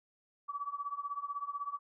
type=tone with tremolo; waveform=sine; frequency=1146 Hz; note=D6; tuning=43 cents flat; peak=-32 dBFS; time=0.48-1.79 s; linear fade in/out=20 ms; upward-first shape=triangle; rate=16 Hz; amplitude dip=95%; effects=none